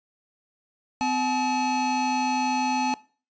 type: tone pair together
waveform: square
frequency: 255.1 / 858 Hz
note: C4 / A5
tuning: -44 / -44 cents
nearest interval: octave + major sixth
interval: 2100 cents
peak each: -28 / -25 dBFS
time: 1.01-2.94 s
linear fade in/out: 0 ms
effects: noise-tail reverb RT60 0.4 s tail -21 dB re dry + resampled to 16000 Hz